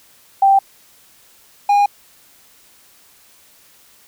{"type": "tone pair in turn", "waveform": ["sine", "triangle"], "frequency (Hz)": [784, 814.2], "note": ["G5", "G#5"], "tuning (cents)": [0, -35], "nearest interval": "minor second", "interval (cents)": 65, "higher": "second", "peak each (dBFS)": -8, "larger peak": "neither", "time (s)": [[0.42, 0.59], [1.69, 1.86]], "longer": "neither", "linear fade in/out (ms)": 5, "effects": ["white hiss -50 dBFS RMS until 4.07 s"]}